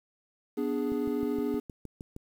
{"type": "chord", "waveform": "triangle", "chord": "G# diminished", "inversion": "first", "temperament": "equal", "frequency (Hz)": [246.9, 293.7, 415.3], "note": ["B3", "D4", "G#4"], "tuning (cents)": [0, 0, 0], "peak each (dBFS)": -30, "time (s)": [0.57, 1.6], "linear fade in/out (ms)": 10}
{"type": "click train", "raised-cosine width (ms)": 3, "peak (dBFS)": -28, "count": 9, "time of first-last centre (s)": [0.92, 2.164], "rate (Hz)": 6.43}
{"effects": ["9-bit"]}